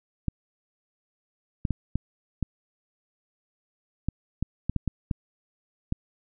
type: clicks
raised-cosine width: 5 ms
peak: -13 dBFS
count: 12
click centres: 0.283 / 1.652 / 1.707 / 1.956 / 2.427 / 4.086 / 4.426 / 4.696 / 4.763 / 4.877 / 5.112 / 5.924 s
effects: none